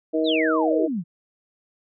harmonic tone, 158.5 Hz, D#3, 32 cents sharp, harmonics 2 / 3 / 4, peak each -22 / -24 / -25 dBFS, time 0.13-0.88 s, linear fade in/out 20 ms
sine exponential sweep, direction down, 4235 to 155.3 Hz, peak -23 dBFS, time 0.24-1.04 s, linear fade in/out 50 ms
effects none

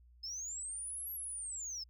sine linear two-way sweep, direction up then down, 5080 to 11690 to 5080 Hz, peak -38 dBFS, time 0.23-1.84 s, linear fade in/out 10 ms, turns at 1.12 s, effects tanh soft clip ceiling -37 dBFS + added 60 Hz sine -59 dBFS peak until 1.89 s

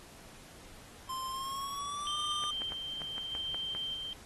square tone with pitch glide, 1046.5 to 1195.2 Hz, C6 to D6, 0 to +30 cents, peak -37 dBFS, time 1.09-2.51 s, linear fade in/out 5 ms, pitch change +230 cents, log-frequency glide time 1.28-2.18 s
sine tone with tremolo, 3138 Hz, G7, 1 cent sharp, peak -34 dBFS, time 2.07-4.13 s, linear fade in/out 0 ms, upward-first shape square, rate 0.8 Hz, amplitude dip 30%
clicks, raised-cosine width 0.5 ms, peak -28 dBFS, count 8, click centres 2.439 / 2.619 / 2.721 / 3.018 / 3.181 / 3.351 / 3.545 / 3.75 s
effects pink hiss -54 dBFS RMS until 4.25 s + AAC 32 kbps

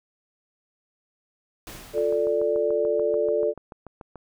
pink noise with exponential decay, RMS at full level -38 dBFS, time 1.67-2.87 s, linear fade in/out 1 ms, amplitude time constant 260 ms
sine chord, D minor, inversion first, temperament just, 352.4 / 440.5 / 587.3 Hz, F4 / A4 / D5, +16 / +2 / 0 cents, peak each -29 / -23 / -24 dBFS, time 1.93-3.54 s, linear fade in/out 50 ms
click train, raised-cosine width 1 ms, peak -26 dBFS, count 16, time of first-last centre 1.98-4.157 s, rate 6.89 Hz
effects none

